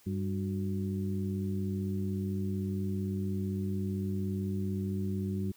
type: harmonic tone with a mistuned harmonic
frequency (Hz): 97.7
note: G2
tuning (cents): -5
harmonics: 1 / 2 / 3 / 4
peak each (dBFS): -34 / -33 / -44 / -41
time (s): 0.06-5.52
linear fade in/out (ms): 10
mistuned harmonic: 4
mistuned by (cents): -100
effects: white hiss -62 dBFS RMS until 5.56 s